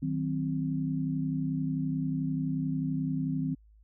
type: chord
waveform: sine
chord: C diminished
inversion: first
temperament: just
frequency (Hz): 156.98 / 188.37 / 261.6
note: Eb3 / Gb3 / C4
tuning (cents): +16 / +31 / 0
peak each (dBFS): -31 / -37 / -31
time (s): 0.02-3.55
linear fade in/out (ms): 10
effects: added 53 Hz sine -55 dBFS peak until 3.83 s